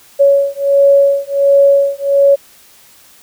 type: beating tone pair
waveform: sine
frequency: 558 / 559.4 Hz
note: C#5 / C#5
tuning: +11 / +16 cents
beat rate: 1.4 Hz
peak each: -10 dBFS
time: 0.19-2.36 s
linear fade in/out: 20 ms
effects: white hiss -44 dBFS RMS until 3.22 s